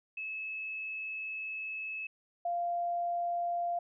sine tone pair in turn, 2595 / 694.5 Hz, E7 / F5, -28 / -10 cents, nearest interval octave + major seventh, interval 2282 cents, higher first, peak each -36 / -30 dBFS, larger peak second, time 0.17-2.07 / 2.45-3.79 s, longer first, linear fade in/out 5 ms, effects none

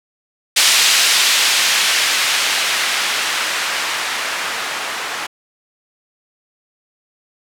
violet noise with low-pass filter sweep, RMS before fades -17 dBFS, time 0.56-5.27 s, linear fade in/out 10 ms, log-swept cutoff 3500 to 1200 Hz, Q 0.75, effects none

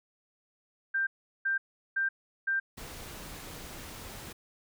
sine tone bursts, 1575 Hz, G6, 8 cents sharp, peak -26 dBFS, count 4, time 0.94-2.6 s, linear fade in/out 10 ms, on 130 ms, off 380 ms
pink noise, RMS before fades -44 dBFS, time 2.77-4.33 s, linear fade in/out 10 ms
effects none

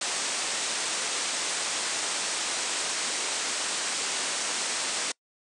white low-pass noise, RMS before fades -30 dBFS, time 0.01-5.12 s, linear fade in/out 5 ms, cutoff 9100 Hz, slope 96 dB/octave, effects noise-tail reverb RT60 0.1 s tail -26 dB re dry + high-pass 300 Hz 12 dB/octave

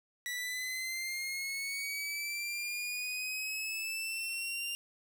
sawtooth linear sweep, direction up, 1950 to 2794 Hz, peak -32 dBFS, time 0.26-4.75 s, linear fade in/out 0 ms, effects 10-bit

